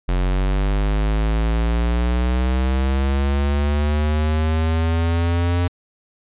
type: linear sweep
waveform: square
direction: up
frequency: 44.64 to 88.3 Hz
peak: -17 dBFS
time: 0.08-5.68 s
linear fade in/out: 10 ms
effects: resampled to 8000 Hz